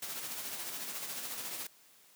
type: noise with tremolo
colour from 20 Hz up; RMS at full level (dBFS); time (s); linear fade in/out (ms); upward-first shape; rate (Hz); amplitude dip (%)
white; -39; 0.02-1.67; 5; sine; 14; 40
effects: white hiss -62 dBFS RMS until 2.15 s + high-pass 150 Hz 12 dB/octave